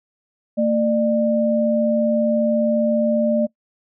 sine tone pair together, 226.6 / 598.7 Hz, A#3 / D5, -49 / +33 cents, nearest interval octave + perfect fourth, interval 1682 cents, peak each -18 dBFS, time 0.57-3.47 s, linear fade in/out 20 ms, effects noise-tail reverb RT60 0.1 s tail -21 dB re dry

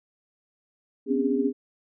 sine tone cluster, 249.2 / 269.5 / 284.3 / 407 Hz, B3 / C#4 / C#4 / G#4, +16 / -49 / +44 / -35 cents, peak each -27 / -27 / -28 / -26 dBFS, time 1.06-1.53 s, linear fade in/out 50 ms, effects none

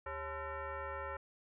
sine tone with frequency modulation, 399.6 Hz, G4, 33 cents sharp, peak -39 dBFS, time 0.06-1.17 s, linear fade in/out 5 ms, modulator 474 Hz, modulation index 3, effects none

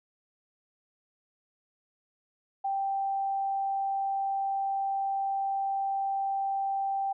sine tone, 784 Hz, G5, in tune, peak -27 dBFS, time 2.64-7.13 s, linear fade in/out 10 ms, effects none

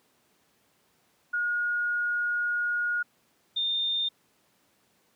sine tone pair in turn, 1438 / 3624 Hz, F#6 / A#7, -50 / -50 cents, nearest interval octave + major third, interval 1600 cents, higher second, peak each -25 dBFS, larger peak neither, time 1.33-3.03 / 3.56-4.09 s, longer first, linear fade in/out 10 ms, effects pink hiss -67 dBFS RMS until 5.15 s + high-pass 150 Hz 12 dB/octave

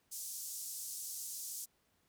pink band-pass noise, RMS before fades -44 dBFS, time 0.11-1.66 s, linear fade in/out 20 ms, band 5900 to 15000 Hz, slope 24 dB/octave, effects pink hiss -75 dBFS RMS until 2.08 s + high-pass 60 Hz 12 dB/octave

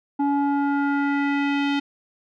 square tone with low-pass filter sweep, 282.8 Hz, C#4, 35 cents sharp, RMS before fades -22 dBFS, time 0.19-1.8 s, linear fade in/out 10 ms, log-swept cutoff 780 to 3300 Hz, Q 2.2, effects none

